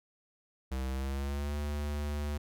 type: tone with pitch glide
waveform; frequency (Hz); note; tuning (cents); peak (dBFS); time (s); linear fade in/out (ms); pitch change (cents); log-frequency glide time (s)
square; 65.41 to 73.42; C2 to D2; 0 to 0; -33; 0.71-2.38; 10; +200; 0.89-1.55
effects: none